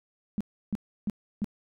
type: tone bursts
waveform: sine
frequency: 207.7 Hz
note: G#3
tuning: in tune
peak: -25 dBFS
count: 4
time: 0.38-1.444 s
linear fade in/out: 0 ms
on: 26 ms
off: 320 ms
effects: none